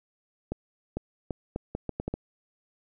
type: accelerating click train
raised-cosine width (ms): 2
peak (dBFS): -17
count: 9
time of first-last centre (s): 0.52-2.14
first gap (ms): 450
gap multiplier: 0.75
effects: none